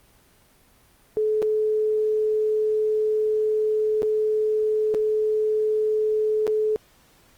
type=tone with dropouts; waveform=sine; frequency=430.4 Hz; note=A4; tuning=38 cents flat; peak=-19 dBFS; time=1.17-6.76 s; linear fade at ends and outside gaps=0 ms; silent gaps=1.42-1.426 / 4.021-4.03 / 4.941-4.947 / 6.468-6.477 s; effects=pink hiss -57 dBFS RMS until 7.37 s + Opus 24 kbps